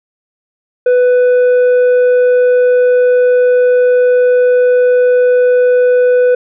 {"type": "tone with tanh clipping", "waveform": "sine", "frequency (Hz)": 496.6, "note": "B4", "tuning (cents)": 9, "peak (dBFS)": -7, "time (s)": [0.86, 6.35], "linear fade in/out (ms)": 5, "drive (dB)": 5, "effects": []}